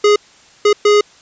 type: tone bursts at uneven times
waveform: square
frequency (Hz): 415.3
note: G#4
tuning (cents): 0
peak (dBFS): -8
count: 3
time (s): 0.04-0.16 / 0.65-0.73 / 0.85-1.01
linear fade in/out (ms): 5
effects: white hiss -46 dBFS RMS until 1.21 s + resampled to 16000 Hz